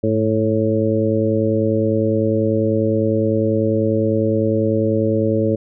harmonic tone with a mistuned harmonic, 110 Hz, A2, in tune, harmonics 1 / 2 / 3 / 4 / 5, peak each -21 / -21 / -21 / -21 / -21 dBFS, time 0.03-5.56 s, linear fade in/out 10 ms, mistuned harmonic 1, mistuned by -58 cents, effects none

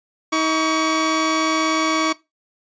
sawtooth tone pair together, 317.5 / 1129.7 Hz, D#4 / C#6, +35 / +32 cents, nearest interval octave + minor seventh, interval 2197 cents, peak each -16 dBFS, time 0.32-2.13 s, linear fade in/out 10 ms, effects noise-tail reverb RT60 0.2 s tail -17 dB re dry + resampled to 16000 Hz

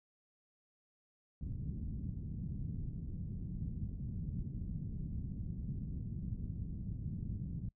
white low-pass noise, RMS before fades -41 dBFS, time 1.41-7.69 s, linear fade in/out 5 ms, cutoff 180 Hz, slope 24 dB/octave, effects noise-tail reverb RT60 0.1 s tail -25 dB re dry

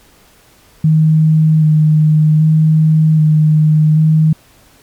sine tone with vibrato, 155.56 Hz, D#3, in tune, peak -6 dBFS, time 0.84-4.33 s, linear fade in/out 5 ms, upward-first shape square, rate 0.64 Hz, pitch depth 15 cents each way, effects pink hiss -47 dBFS RMS until 4.82 s + MP3 96 kbps

